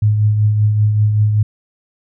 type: tone with tremolo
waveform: sine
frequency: 106 Hz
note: G#2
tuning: 36 cents sharp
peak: -8 dBFS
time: 0.02-1.43 s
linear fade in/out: 5 ms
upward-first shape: triangle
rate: 5.2 Hz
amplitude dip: 45%
effects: none